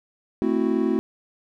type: chord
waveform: triangle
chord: F# half-diminished seventh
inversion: first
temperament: equal with one note detuned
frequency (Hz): 220.8 / 261.6 / 329.6 / 370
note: A3 / C4 / E4 / F#4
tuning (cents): +6 / 0 / 0 / 0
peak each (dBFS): -23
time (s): 0.42-0.99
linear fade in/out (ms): 0
effects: none